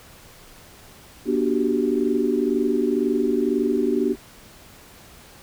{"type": "chord", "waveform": "sine", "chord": "G major seventh", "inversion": "first", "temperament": "equal with one note detuned", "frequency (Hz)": [241.4, 293.7, 370, 392], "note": ["B3", "D4", "F#4", "G4"], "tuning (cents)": [-39, 0, 0, 0], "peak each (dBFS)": -24, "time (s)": [1.25, 4.16], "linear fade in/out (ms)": 50, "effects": ["pink hiss -47 dBFS RMS until 5.42 s"]}